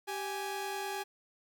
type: tone pair together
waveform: sawtooth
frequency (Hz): 390.5 / 830.6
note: G4 / G#5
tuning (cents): -7 / 0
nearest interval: octave + minor second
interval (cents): 1307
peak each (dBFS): -35 / -34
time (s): 0.07-1.04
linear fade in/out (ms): 20
effects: none